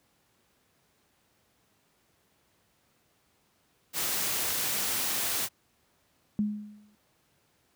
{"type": "noise", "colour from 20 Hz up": "white", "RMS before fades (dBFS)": -30, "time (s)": [3.93, 5.49], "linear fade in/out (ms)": 50}
{"type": "tone with exponential decay", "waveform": "sine", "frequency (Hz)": 209.3, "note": "G#3", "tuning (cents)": 14, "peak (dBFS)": -22, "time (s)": [6.39, 6.95], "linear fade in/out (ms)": 0, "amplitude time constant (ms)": 120}
{"effects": ["pink hiss -69 dBFS RMS until 7.75 s", "high-pass 80 Hz 12 dB/octave"]}